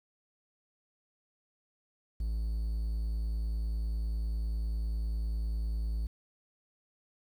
triangle tone, 55 Hz, A1, in tune, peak -28 dBFS, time 2.2-6.07 s, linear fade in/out 5 ms, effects 10-bit

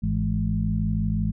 harmonic tone with a mistuned harmonic, 52.6 Hz, G#1, 23 cents sharp, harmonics 1 / 2 / 3 / 4, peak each -27 / -27 / -27 / -27 dBFS, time 0.02-1.32 s, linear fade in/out 20 ms, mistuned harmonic 3, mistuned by +70 cents, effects none

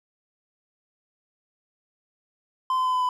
triangle tone with pitch steps, 1032 / 1024.3 / 1016.6 / 1009 / 1001.5 Hz, C6 / C6 / B5 / B5 / B5, -24 / -37 / +50 / +37 / +24 cents, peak -19 dBFS, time 2.7-3.09 s, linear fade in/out 2 ms, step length 78 ms, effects none

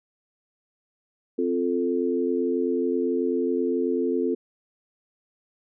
sine chord, F major, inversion second, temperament equal, 261.6 / 349.2 / 440 Hz, C4 / F4 / A4, 0 / 0 / 0 cents, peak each -26 dBFS, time 1.38-4.35 s, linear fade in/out 10 ms, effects none

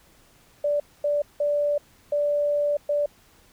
sine tone bursts at uneven times, 584 Hz, D5, 10 cents flat, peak -20 dBFS, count 5, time 0.64-0.8 / 1.04-1.22 / 1.4-1.78 / 2.12-2.77 / 2.89-3.06 s, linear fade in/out 5 ms, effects pink hiss -57 dBFS RMS until 3.52 s

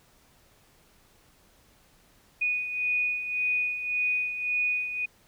sine beating tone pair, 2474 / 2475.8 Hz, D#7 / D#7, -10 / -9 cents, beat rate 1.8 Hz, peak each -33 / -26 dBFS, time 2.41-5.06 s, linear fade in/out 10 ms, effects pink hiss -61 dBFS RMS until 5.27 s

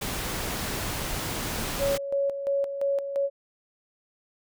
pink noise, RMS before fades -31 dBFS, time 0.01-1.98 s, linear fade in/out 10 ms
sine tone with tremolo, 557 Hz, C#5, 8 cents sharp, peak -22 dBFS, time 1.78-3.3 s, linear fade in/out 50 ms, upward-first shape square, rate 2.9 Hz, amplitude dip 60%
effects none

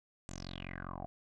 10% pulse tone with low-pass filter sweep, 45.08 Hz, F#1, 44 cents flat, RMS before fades -44 dBFS, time 0.29-1.06 s, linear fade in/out 0 ms, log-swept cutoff 7700 to 690 Hz, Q 8.4, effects none

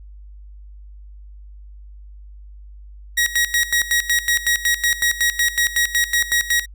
sawtooth tone with tremolo, 1900 Hz, A#6, 33 cents sharp, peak -11 dBFS, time 3.17-6.66 s, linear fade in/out 10 ms, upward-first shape square, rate 5.4 Hz, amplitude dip 80%, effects added 50 Hz sine -37 dBFS peak until 6.74 s

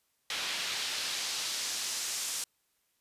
pink noise with band-pass filter sweep, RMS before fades -35 dBFS, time 0.3-2.44 s, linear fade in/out 2 ms, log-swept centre 3200 to 7400 Hz, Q 1.1, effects white hiss -75 dBFS RMS until 3 s + resampled to 32000 Hz

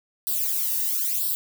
violet noise with flanger, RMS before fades -25 dBFS, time 0.27-1.35 s, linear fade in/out 0 ms, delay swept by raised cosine 0.22 to 1.1 ms, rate 1 Hz, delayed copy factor +0.9, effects none

